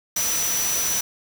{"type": "tone in noise", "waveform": "sine", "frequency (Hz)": 5920, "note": "F#8", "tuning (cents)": 0, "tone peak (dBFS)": -23, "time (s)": [0.16, 1.01], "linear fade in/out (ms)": 5, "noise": "white", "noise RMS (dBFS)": -26, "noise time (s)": [0.16, 1.01], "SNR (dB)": 0, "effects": []}